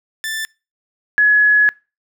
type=tone pair in turn; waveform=sawtooth / sine; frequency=1766 / 1691.1 Hz; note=A6 / G#6; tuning=+6 / +31 cents; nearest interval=minor second; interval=75 cents; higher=first; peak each=-18 / -9 dBFS; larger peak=second; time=0.24-0.45 / 1.18-1.69 s; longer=second; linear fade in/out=0 ms; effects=noise-tail reverb RT60 0.3 s tail -25 dB re dry